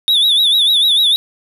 triangle tone with vibrato, 3632 Hz, A#7, 46 cents flat, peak -8 dBFS, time 0.08-1.16 s, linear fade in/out 0 ms, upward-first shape sine, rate 6.7 Hz, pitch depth 120 cents each way, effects none

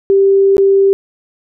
sine tone with dropouts, 392 Hz, G4, in tune, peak -6 dBFS, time 0.1-0.93 s, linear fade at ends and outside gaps 0 ms, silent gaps 0.568-0.581 s, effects none

